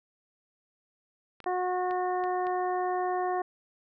clicks, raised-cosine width 0.3 ms, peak -29 dBFS, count 5, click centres 1.403 / 1.442 / 1.91 / 2.239 / 2.469 s
harmonic tone, 364.1 Hz, F#4, 28 cents flat, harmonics 1 / 2 / 3 / 4 / 5, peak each -31 / -29 / -36 / -47 / -42 dBFS, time 1.46-3.42 s, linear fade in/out 5 ms
effects none

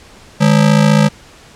square ring-modulated tone, 179.3 Hz, F3, 46 cents sharp, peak -5 dBFS, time 0.4-1.09 s, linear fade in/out 20 ms, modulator 27.5 Hz, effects pink hiss -41 dBFS RMS until 1.55 s + low-pass 8000 Hz 12 dB/octave

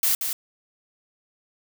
blue noise with echo, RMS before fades -21 dBFS, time 0.03-0.15 s, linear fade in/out 2 ms, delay 180 ms, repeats 1, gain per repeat -6 dB, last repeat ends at 0.33 s, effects none

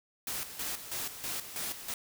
white noise with tremolo, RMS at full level -36 dBFS, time 0.27-1.94 s, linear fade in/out 2 ms, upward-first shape square, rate 3.1 Hz, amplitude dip 65%, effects none

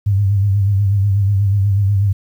sine tone with vibrato, 99.7 Hz, G2, 30 cents sharp, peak -11 dBFS, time 0.06-2.13 s, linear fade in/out 10 ms, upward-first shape sine, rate 8.2 Hz, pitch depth 63 cents each way, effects 8-bit

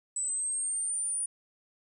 sine exponential sweep, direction up, 7930 to 9530 Hz, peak -29 dBFS, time 0.16-1.26 s, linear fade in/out 5 ms, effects none

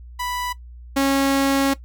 sawtooth tone pair in turn, 987.8 / 274 Hz, B5 / C#4, 0 / -20 cents, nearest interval octave + minor seventh, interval 2220 cents, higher first, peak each -21 / -12 dBFS, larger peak second, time 0.19-0.53 / 0.96-1.74 s, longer second, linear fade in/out 10 ms, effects noise-tail reverb RT60 0.1 s tail -17 dB re dry + added 60 Hz sine -37 dBFS peak until 1.84 s

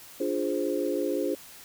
sine chord, D half-diminished seventh, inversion none, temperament equal, 293.7 / 349.2 / 415.3 / 523.3 Hz, D4 / F4 / Ab4 / C5, 0 / 0 / 0 / 0 cents, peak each -31 dBFS, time 0.2-1.35 s, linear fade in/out 5 ms, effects white hiss -48 dBFS RMS until 1.64 s

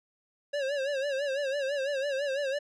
square tone with vibrato, 554.4 Hz, C#5, in tune, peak -29 dBFS, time 0.53-2.59 s, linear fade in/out 10 ms, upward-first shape sine, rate 6 Hz, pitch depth 94 cents each way, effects low-pass 5000 Hz 12 dB/octave

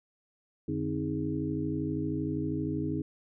sine tone cluster, 89.2 / 149 / 263.6 / 316.3 / 413.8 Hz, F2 / D3 / C4 / D#4 / G#4, +37 / +25 / +13 / +29 / -6 cents, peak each -39 / -35 / -35 / -33 / -39 dBFS, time 0.68-3.02 s, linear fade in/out 5 ms, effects none

